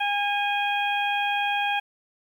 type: harmonic tone with a mistuned harmonic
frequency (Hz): 814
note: G#5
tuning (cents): -35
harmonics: 1 / 2 / 3 / 4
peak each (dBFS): -25 / -30 / -28 / -32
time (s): 0-1.8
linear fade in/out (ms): 10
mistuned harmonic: 3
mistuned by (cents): +30
effects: 9-bit